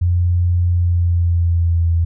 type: tone with pitch glide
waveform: sine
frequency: 87.9 to 83.83 Hz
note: F2 to E2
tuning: +12 to +30 cents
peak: -12 dBFS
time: 0.01-2.05 s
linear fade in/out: 10 ms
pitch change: -82 cents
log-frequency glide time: 0.68-1.93 s
effects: none